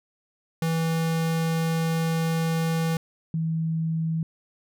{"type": "tone pair in turn", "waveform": ["square", "sine"], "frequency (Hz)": [163.5, 161.9], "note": ["E3", "E3"], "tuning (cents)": [-14, -31], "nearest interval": "unison", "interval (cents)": 17, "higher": "first", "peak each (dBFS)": -23, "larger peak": "neither", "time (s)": [[0.62, 2.97], [3.34, 4.23]], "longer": "first", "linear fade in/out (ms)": 2, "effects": []}